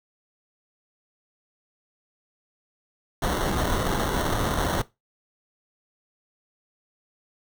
pink noise with sample-and-hold, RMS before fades -25 dBFS, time 3.22-4.82 s, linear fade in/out 5 ms, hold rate 2450 Hz, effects noise-tail reverb RT60 0.2 s tail -18 dB re dry

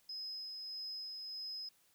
sine tone with tremolo, 5080 Hz, D#8, 35 cents sharp, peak -40 dBFS, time 0.09-1.69 s, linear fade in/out 5 ms, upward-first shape sine, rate 1.6 Hz, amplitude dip 30%, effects tanh soft clip ceiling -36 dBFS + white hiss -71 dBFS RMS until 1.94 s

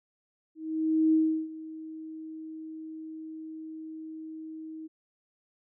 sine tone with ADSR envelope, 316.8 Hz, D#4, 31 cents sharp, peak -19 dBFS, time 0.55-4.88 s, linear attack 580 ms, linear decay 350 ms, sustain -19 dB, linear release 20 ms, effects none

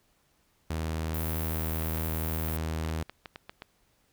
sawtooth tone, 79.8 Hz, D#2, 44 cents sharp, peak -26 dBFS, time 0.7-3.03 s, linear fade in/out 5 ms
white high-pass noise, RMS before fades -38 dBFS, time 1.14-2.57 s, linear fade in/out 5 ms, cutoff 12000 Hz, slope 24 dB/octave
clicks, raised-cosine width 0.3 ms, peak -24 dBFS, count 10, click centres 1.823 / 1.975 / 2.484 / 2.848 / 2.893 / 3.096 / 3.258 / 3.359 / 3.495 / 3.621 s
effects pink hiss -69 dBFS RMS until 4.12 s

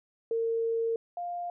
sine tone pair in turn, 456.8 / 701.2 Hz, A#4 / F5, -35 / +7 cents, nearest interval perfect fifth, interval 742 cents, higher second, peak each -26 / -32 dBFS, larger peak first, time 0.31-0.96 / 1.17-1.5 s, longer first, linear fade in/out 2 ms, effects none

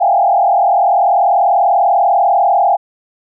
sine tone with frequency modulation, 753 Hz, F#5, 30 cents sharp, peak -8 dBFS, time 0-2.77 s, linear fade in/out 20 ms, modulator 40.2 Hz, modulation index 2, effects none

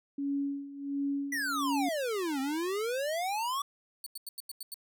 sine tone with tremolo, 280.5 Hz, C#4, 21 cents sharp, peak -28 dBFS, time 0.18-1.89 s, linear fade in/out 5 ms, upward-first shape sine, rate 1.4 Hz, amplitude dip 80%
square exponential two-way sweep, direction down then up, 2001 to 261.3 to 1160 Hz, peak -31 dBFS, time 1.32-3.62 s, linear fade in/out 5 ms, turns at 2.4 s
10% pulse tone bursts, 4449 Hz, C#8, 5 cents sharp, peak -31 dBFS, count 7, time 4.04-4.742 s, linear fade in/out 2 ms, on 24 ms, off 89 ms
effects none

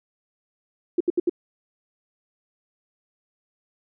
sine tone bursts, 349.2 Hz, F4, in tune, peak -16 dBFS, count 4, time 0.98-1.296 s, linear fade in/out 5 ms, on 25 ms, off 72 ms, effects none

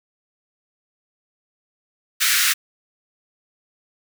pink high-pass noise, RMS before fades -18 dBFS, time 2.2-2.54 s, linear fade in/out 20 ms, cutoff 1400 Hz, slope 48 dB/octave, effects none

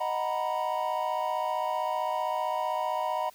triangle chord, B major seventh, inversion first, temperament equal, 622.3 / 740 / 932.3 / 987.8 Hz, D#5 / F#5 / A#5 / B5, 0 / 0 / 0 / 0 cents, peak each -31 dBFS, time 0-3.3 s, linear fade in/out 10 ms, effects white hiss -57 dBFS RMS until 3.34 s

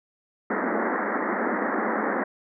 pink band-pass noise, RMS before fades -26 dBFS, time 0.5-2.24 s, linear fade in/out 5 ms, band 200 to 2000 Hz, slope 96 dB/octave, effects none

